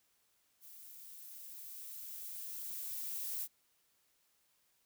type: noise with level ramp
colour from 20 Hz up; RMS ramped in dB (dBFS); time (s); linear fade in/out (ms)
violet; -55 to -39; 0.6-3.48; 50
effects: white hiss -75 dBFS RMS until 4.85 s